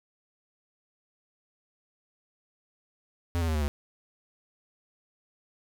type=tone with pitch steps; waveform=square; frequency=86 / 82.35 / 78.86 / 75.52 / 72.32 Hz; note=F2 / E2 / D#2 / D2 / D2; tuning=-26 / -1 / +24 / +49 / -26 cents; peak=-26 dBFS; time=3.35-3.68 s; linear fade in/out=0 ms; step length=66 ms; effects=none